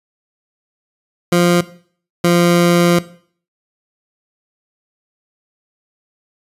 20% pulse tone pair in turn, 174.61 / 173.4 Hz, F3 / F3, 0 / -12 cents, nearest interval unison, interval 12 cents, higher first, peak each -5 dBFS, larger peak neither, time 1.32-1.61 / 2.24-2.99 s, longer second, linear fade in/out 5 ms, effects noise-tail reverb RT60 0.5 s tail -17 dB re dry + resampled to 32000 Hz

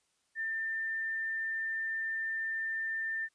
sine tone, 1793 Hz, A6, 32 cents sharp, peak -32 dBFS, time 0.35-3.29 s, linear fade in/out 50 ms, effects white hiss -75 dBFS RMS until 3.34 s + resampled to 22050 Hz

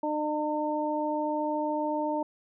harmonic tone, 302.3 Hz, D#4, 50 cents flat, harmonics 1 / 2 / 3, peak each -31 / -31 / -31 dBFS, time 0.03-2.23 s, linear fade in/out 5 ms, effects none

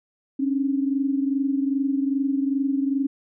sine tone pair together, 271.2 / 293.7 Hz, C#4 / D4, -38 / 0 cents, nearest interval minor second, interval 138 cents, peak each -21 / -27 dBFS, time 0.39-3.07 s, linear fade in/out 10 ms, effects none

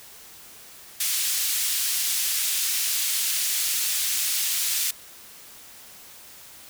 white band-pass noise, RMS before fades -25 dBFS, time 1-4.91 s, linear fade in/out 5 ms, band 2600 to 15000 Hz, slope 12 dB/octave, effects white hiss -46 dBFS RMS until 6.69 s

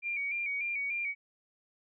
sine tone with vibrato, 2318 Hz, D7, 23 cents flat, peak -31 dBFS, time 0.02-1.15 s, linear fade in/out 50 ms, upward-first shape square, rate 3.4 Hz, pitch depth 52 cents each way, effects none

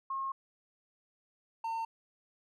sine / triangle tone pair in turn, 1078 / 906.5 Hz, C#6 / A#5, -49 / -49 cents, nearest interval minor third, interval 300 cents, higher first, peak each -33 / -31 dBFS, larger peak second, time 0.1-0.32 / 1.64-1.85 s, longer first, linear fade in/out 5 ms, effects none

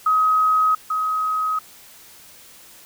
sine tone pair in turn, 1266 / 1266 Hz, D#6 / D#6, +30 / +30 cents, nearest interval unison, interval 0 cents, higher neither, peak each -14 / -19 dBFS, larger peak first, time 0.06-0.75 / 0.9-1.59 s, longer neither, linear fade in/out 5 ms, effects white hiss -46 dBFS RMS until 2.85 s

